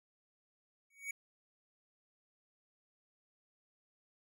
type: tone with exponential growth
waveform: square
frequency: 2245 Hz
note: C#7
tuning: 21 cents sharp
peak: -36 dBFS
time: 0.9-1.11 s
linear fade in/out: 5 ms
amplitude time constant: 45 ms
effects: none